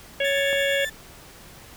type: harmonic tone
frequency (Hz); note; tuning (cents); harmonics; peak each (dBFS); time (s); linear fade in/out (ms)
556; C#5; +5; 1 / 3 / 4 / 5 / 6; -23 / -28 / -29 / -30 / -31; 0.2-0.85; 5
type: tone with tremolo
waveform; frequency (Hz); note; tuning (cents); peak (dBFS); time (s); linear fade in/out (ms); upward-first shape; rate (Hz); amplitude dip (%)
35% pulse; 1760; A6; 0; -25; 0.24-0.9; 10; triangle; 8.7; 35
type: click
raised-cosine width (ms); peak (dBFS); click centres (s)
1; -22; 0.53
effects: pink hiss -46 dBFS RMS until 1.76 s